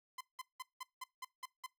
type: tone bursts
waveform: sawtooth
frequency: 1027 Hz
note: C6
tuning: 33 cents flat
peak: -39 dBFS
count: 8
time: 0.18-1.664 s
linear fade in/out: 5 ms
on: 28 ms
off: 180 ms
effects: noise-tail reverb RT60 0.2 s tail -22 dB re dry